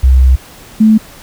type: tone pair in turn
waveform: sine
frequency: 64.8 / 218 Hz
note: C2 / A3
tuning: -16 / -16 cents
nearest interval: octave + major sixth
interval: 2100 cents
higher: second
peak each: -3 dBFS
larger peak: neither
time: 0.03-0.36 / 0.8-0.98 s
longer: first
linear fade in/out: 10 ms
effects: pink hiss -36 dBFS RMS until 1.22 s